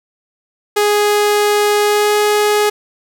sawtooth tone with pitch glide, 415.3 to 418.2 Hz, G#4 to G#4, 0 to +12 cents, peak -7 dBFS, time 0.76-2.7 s, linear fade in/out 10 ms, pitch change +12 cents, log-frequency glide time 1.82-2.16 s, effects none

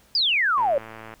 sine exponential sweep, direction down, 5060 to 529 Hz, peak -18 dBFS, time 0.15-0.78 s, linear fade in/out 2 ms
click train, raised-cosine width 0.5 ms, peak -24 dBFS, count 63, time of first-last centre 0.58-1.139 s, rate 111 Hz
effects pink hiss -57 dBFS RMS until 1.2 s

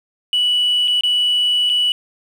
sine tone with dropouts, 2952 Hz, F#7, 5 cents flat, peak -12 dBFS, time 0.33-1.92 s, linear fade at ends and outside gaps 1 ms, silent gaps 0.876-0.88 / 1.009-1.035 / 1.694-1.698 s, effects tanh soft clip ceiling -10 dBFS + 7-bit

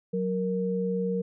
sine tone pair together, 185 / 466.2 Hz, F#3 / A#4, 0 / 0 cents, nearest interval octave + major third, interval 1600 cents, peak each -28 dBFS, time 0.13-1.22 s, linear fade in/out 10 ms, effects none

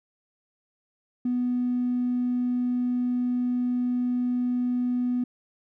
triangle tone with tanh clipping, 246.9 Hz, B3, in tune, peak -22 dBFS, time 1.25-5.24 s, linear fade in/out 5 ms, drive 1 dB, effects none

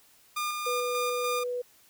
sawtooth tone with tremolo, 1209 Hz, D6, 50 cents sharp, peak -25 dBFS, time 0.36-1.44 s, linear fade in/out 10 ms, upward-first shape square, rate 3.4 Hz, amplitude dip 30%
sine tone, 492.1 Hz, B4, 6 cents flat, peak -29 dBFS, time 0.66-1.62 s, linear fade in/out 10 ms
effects white hiss -60 dBFS RMS until 1.89 s

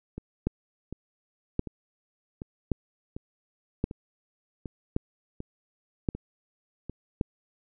two click trains, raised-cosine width 3 ms, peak -23 / -12 dBFS, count 10 / 7, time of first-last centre 0.18-6.896 / 0.47-7.212 s, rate 1.34 / 0.89 Hz, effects none

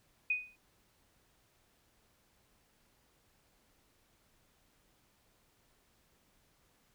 sine tone with exponential decay, 2489 Hz, D#7, in tune, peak -26 dBFS, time 0.3-0.56 s, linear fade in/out 5 ms, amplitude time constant 55 ms, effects pink hiss -71 dBFS RMS until 6.94 s

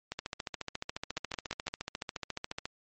two click trains, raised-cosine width 0.2 ms, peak -18 / -16 dBFS, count 37 / 4, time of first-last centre 0.12-2.655 / 1.17-1.681 s, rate 14.2 / 5.87 Hz, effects MP3 32 kbps

